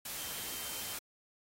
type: tone in noise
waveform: sine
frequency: 3136 Hz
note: G7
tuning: in tune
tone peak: -50 dBFS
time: 0.18-0.94 s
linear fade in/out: 5 ms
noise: white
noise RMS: -41 dBFS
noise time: 0.05-0.99 s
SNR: -12 dB
effects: AAC 48 kbps